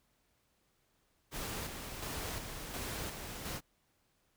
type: noise with tremolo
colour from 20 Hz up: pink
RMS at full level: -40 dBFS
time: 1.31-3.61 s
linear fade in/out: 50 ms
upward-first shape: square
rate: 1.4 Hz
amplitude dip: 40%
effects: pink hiss -75 dBFS RMS until 4.36 s